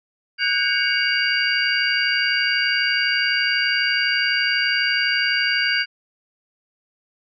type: tone cluster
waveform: sine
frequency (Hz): 1483 / 1615 / 2236 / 2818 / 4732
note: F#6 / G#6 / C#7 / F7 / D8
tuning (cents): +4 / -49 / +14 / +15 / +12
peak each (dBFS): -24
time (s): 0.38-5.86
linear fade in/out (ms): 50
effects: none